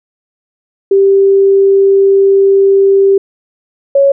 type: tone pair in turn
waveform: sine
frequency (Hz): 392.2 / 554.7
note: G4 / C#5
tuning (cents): +1 / +1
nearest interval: tritone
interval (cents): 600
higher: second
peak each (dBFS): -4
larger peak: neither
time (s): 0.91-3.18 / 3.95-4.12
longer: first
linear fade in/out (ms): 5
effects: none